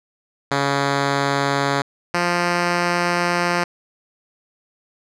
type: tone pair in turn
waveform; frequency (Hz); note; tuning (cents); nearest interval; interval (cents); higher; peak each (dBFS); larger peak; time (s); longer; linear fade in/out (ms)
5% pulse; 140 / 174.77; C#3 / F3; +18 / +2; major third; 384; second; -6; neither; 0.51-1.82 / 2.14-3.64; second; 5
effects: low-pass 6000 Hz 12 dB/octave